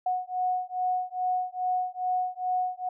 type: beating tone pair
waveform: sine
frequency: 732 / 734.4 Hz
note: F#5 / F#5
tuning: -19 / -13 cents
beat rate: 2.4 Hz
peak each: -29 dBFS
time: 0.06-2.89 s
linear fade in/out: 5 ms
effects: none